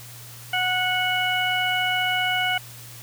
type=harmonic tone; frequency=735 Hz; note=F#5; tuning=12 cents flat; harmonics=1 / 2 / 3 / 4; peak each=-26 / -26 / -26 / -26 dBFS; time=0.53-2.58 s; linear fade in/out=5 ms; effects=added 119 Hz sine -43 dBFS peak until 3.02 s + white hiss -43 dBFS RMS until 3.02 s